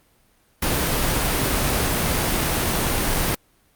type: noise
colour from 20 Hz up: pink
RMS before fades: -21 dBFS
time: 0.62-3.35 s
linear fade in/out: 5 ms
effects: pink hiss -60 dBFS RMS until 3.75 s + Opus 32 kbps